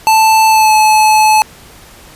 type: tone with pitch glide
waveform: square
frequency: 880 to 862.4 Hz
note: A5 to A5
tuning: 0 to -35 cents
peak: -6 dBFS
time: 0.07-1.42 s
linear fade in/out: 0 ms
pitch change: -35 cents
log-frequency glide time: 0.49-0.73 s
effects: pink hiss -38 dBFS RMS until 2.15 s + resampled to 32000 Hz